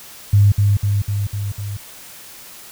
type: tone with echo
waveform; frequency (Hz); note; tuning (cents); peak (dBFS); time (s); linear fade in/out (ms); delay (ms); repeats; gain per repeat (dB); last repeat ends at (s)
sine; 101.6; G#2; -38; -8; 0.33-0.52; 5; 250; 5; -3; 1.77
effects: white hiss -39 dBFS RMS until 2.71 s